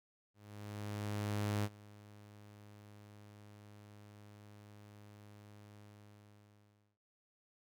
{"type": "tone with ADSR envelope", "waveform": "sawtooth", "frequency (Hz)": 103.83, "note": "G#2", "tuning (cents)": 0, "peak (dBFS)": -29, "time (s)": [0.34, 6.98], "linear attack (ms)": 1300, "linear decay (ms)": 47, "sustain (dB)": -22, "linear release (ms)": 1200, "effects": []}